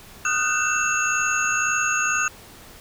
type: tone cluster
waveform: sine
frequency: 1240 / 1461 / 1523 / 2667 / 6640 Hz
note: D#6 / F#6 / F#6 / E7 / G#8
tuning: -6 / -22 / +50 / +20 / -1 cents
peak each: -26 dBFS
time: 0.25-2.28 s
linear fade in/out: 2 ms
effects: pink hiss -45 dBFS RMS until 2.8 s